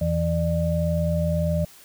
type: tone cluster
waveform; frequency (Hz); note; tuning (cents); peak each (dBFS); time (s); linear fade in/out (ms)
sine; 83.3 / 164.9 / 598; E2 / E3 / D5; +19 / +1 / +31; -25 / -23 / -26; 0.01-1.65; 5
effects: white hiss -49 dBFS RMS until 1.84 s